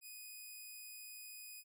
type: tone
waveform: 5% pulse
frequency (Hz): 2489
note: D#7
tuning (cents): 0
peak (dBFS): -40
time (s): 0.01-1.64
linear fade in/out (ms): 50
effects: none